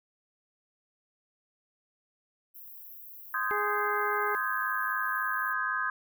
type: high-pass noise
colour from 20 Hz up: white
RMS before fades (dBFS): -47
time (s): 2.54-5.54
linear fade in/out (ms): 20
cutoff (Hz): 12000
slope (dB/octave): 96
type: chord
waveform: sine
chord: Ab major seventh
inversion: first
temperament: just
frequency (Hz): 1038.3 / 1245.9 / 1557.4 / 1661.2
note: C6 / Eb6 / G6 / Ab6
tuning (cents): -14 / +2 / -12 / 0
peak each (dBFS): -35 / -33 / -33 / -33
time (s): 3.34-5.9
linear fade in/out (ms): 2
type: harmonic tone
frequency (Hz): 415.3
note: G#4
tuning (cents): 0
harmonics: 1 / 2 / 3 / 4 / 5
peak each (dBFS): -33 / -36 / -38 / -39 / -40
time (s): 3.51-4.35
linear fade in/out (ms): 0
effects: none

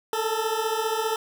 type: beating tone pair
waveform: 20% pulse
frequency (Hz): 435 / 450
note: A4 / A4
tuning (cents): -20 / +39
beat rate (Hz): 15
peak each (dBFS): -22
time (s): 0.13-1.16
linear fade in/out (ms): 2
effects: none

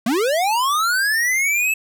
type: linear sweep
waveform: square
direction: up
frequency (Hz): 208.3 to 2637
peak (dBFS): -17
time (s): 0.06-1.74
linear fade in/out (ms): 5
effects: none

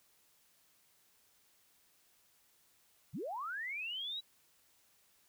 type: linear sweep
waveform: sine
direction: up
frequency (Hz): 98 to 3938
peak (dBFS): -38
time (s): 3.13-4.21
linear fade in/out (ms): 20
effects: white hiss -70 dBFS RMS until 5.28 s

